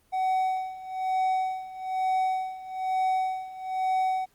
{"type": "tone with tremolo", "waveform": "triangle", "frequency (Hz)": 752, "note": "F#5", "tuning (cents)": 28, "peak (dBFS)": -20, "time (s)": [0.12, 4.26], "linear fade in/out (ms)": 20, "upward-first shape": "sine", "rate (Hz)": 1.1, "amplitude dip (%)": 85, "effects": ["pink hiss -65 dBFS RMS until 4.34 s", "Opus 24 kbps"]}